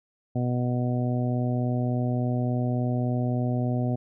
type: harmonic tone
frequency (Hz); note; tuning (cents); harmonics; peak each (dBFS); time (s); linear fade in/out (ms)
123.47; B2; 0; 1 / 2 / 3 / 4 / 5 / 6; -25 / -28 / -37 / -39 / -35 / -38; 0.35-3.96; 10
effects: none